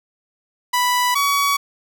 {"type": "tone pair in turn", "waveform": "sawtooth", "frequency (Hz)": [987.8, 1130.2], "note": ["B5", "C#6"], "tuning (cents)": [0, 33], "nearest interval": "major second", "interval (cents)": 233, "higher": "second", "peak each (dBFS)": -12, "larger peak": "neither", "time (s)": [[0.73, 1.15], [1.15, 1.57]], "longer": "neither", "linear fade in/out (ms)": 10, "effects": []}